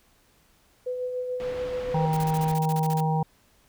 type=tone with tremolo; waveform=sine; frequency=501 Hz; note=B4; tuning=25 cents sharp; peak=-26 dBFS; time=0.86-2.06 s; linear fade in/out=10 ms; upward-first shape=sine; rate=6.9 Hz; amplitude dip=35%
type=low-pass noise; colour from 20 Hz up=pink; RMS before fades=-40 dBFS; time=1.4-2.54 s; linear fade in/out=0 ms; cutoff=3200 Hz; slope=12 dB/octave
type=harmonic tone; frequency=157.8 Hz; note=D#3; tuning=25 cents sharp; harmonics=1 / 3 / 5 / 6; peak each=-23 / -33 / -28 / -32 dBFS; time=1.94-3.23 s; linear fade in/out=5 ms
type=noise bursts; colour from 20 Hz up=white; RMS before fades=-39 dBFS; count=13; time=2.13-3.005 s; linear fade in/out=0 ms; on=35 ms; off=35 ms
effects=pink hiss -62 dBFS RMS until 3.68 s